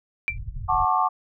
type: tone with exponential decay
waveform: sine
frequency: 2349 Hz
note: D7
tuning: in tune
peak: -17 dBFS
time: 0.28-0.38 s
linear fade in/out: 0 ms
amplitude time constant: 21 ms
type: low-pass noise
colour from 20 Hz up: pink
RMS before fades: -33 dBFS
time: 0.3-0.85 s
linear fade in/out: 5 ms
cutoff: 130 Hz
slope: 48 dB/octave
type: chord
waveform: sine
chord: D major seventh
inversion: first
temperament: equal with one note detuned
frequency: 740 / 880 / 1085.3 / 1174.7 Hz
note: F#5 / A5 / C#6 / D6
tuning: 0 / 0 / -37 / 0 cents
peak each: -24 dBFS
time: 0.68-1.09 s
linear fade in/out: 20 ms
effects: none

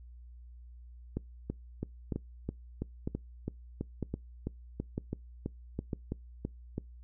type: two click trains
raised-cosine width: 3 ms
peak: -20 / -21 dBFS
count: 6 / 17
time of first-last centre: 1.17-5.932 / 1.5-6.781 s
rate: 1.05 / 3.03 Hz
effects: noise-tail reverb RT60 0.2 s tail -25 dB re dry + added 60 Hz sine -48 dBFS peak until 7.03 s

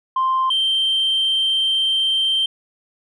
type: tone pair in turn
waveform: sine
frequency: 1046.5 / 3136 Hz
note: C6 / G7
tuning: 0 / 0 cents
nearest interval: octave + perfect fifth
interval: 1900 cents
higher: second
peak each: -14 dBFS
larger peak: neither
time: 0.16-0.5 / 0.5-2.46 s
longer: second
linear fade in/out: 5 ms
effects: tanh soft clip ceiling -13 dBFS

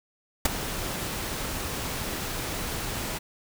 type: noise with ADSR envelope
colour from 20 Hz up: pink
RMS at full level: -17 dBFS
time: 0.45-3.19 s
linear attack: 6 ms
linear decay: 12 ms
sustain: -15 dB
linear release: 17 ms
effects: none

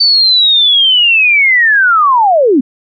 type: linear sweep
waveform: sine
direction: down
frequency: 4574 to 233.1 Hz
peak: -5 dBFS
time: 0-2.61 s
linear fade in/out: 10 ms
effects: none

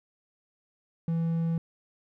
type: tone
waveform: triangle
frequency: 165.5 Hz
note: E3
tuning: 7 cents sharp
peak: -23 dBFS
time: 1.08-1.58 s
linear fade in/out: 2 ms
effects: none

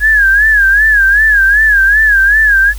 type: tone with vibrato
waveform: sine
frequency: 1661.2 Hz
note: G#6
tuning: in tune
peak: -5 dBFS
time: 0-2.74 s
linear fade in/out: 50 ms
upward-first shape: sine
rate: 2.6 Hz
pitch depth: 110 cents each way
effects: added 50 Hz sine -20 dBFS peak until 2.78 s + white hiss -36 dBFS RMS until 2.78 s

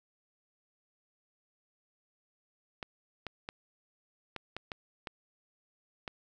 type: clicks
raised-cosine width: 0.3 ms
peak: -22 dBFS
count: 8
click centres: 2.828 / 3.267 / 3.489 / 4.363 / 4.566 / 4.718 / 5.072 / 6.078 s
effects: none

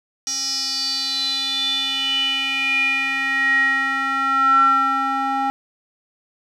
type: tone with band-pass filter sweep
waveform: square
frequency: 270 Hz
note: C#4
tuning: 45 cents flat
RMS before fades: -20 dBFS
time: 0.27-5.5 s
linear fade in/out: 0 ms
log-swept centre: 5600 to 1000 Hz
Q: 9.3
effects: none

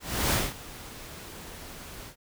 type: noise with ADSR envelope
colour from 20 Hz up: pink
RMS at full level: -24 dBFS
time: 0-2.16 s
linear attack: 320 ms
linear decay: 210 ms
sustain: -19 dB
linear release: 91 ms
effects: none

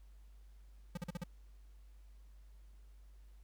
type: tone bursts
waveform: square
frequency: 174.61 Hz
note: F3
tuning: in tune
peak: -39 dBFS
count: 5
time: 0.95-1.238 s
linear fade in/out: 5 ms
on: 24 ms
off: 42 ms
effects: added 50 Hz sine -55 dBFS peak until 3.43 s + pink hiss -75 dBFS RMS until 3.43 s

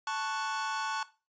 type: chord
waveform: 45% pulse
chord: F# minor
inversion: first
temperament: equal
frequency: 880 / 1108.7 / 1480 Hz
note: A5 / C#6 / F#6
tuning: 0 / 0 / 0 cents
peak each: -35 / -36 / -37 dBFS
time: 0.07-1.03 s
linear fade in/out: 2 ms
effects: noise-tail reverb RT60 0.3 s tail -17 dB re dry + resampled to 16000 Hz

